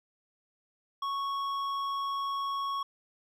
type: tone with hard clipping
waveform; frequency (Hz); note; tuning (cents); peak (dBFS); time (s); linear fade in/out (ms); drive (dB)
sine; 1107; C#6; -3; -32; 1.02-2.83; 5; 8
effects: none